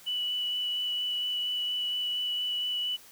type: tone with vibrato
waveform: sine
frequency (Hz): 2960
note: F#7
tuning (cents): 0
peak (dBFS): -28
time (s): 0.06-2.97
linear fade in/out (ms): 20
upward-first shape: sine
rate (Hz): 4.3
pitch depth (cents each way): 10
effects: white hiss -53 dBFS RMS until 3.11 s